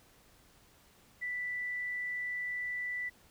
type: tone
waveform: sine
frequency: 1975.5 Hz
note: B6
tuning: in tune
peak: -34 dBFS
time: 1.21-3.1 s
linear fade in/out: 20 ms
effects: pink hiss -63 dBFS RMS until 3.3 s